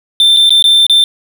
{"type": "tone with dropouts", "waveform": "triangle", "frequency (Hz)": 3564, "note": "A7", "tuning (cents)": 22, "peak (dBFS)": -3, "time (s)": [0.2, 1.04], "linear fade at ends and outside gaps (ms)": 1, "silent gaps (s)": [[0.365, 0.37], [0.494, 0.505], [0.625, 0.641], [0.866, 0.897]], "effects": []}